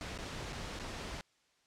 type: noise with dropouts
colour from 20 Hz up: pink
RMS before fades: -42 dBFS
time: 0.01-1.21 s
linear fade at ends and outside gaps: 0 ms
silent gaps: 0.177-0.187 / 0.524-0.529 / 0.79-0.797 s
effects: white hiss -72 dBFS RMS until 1.66 s + low-pass 6000 Hz 12 dB/octave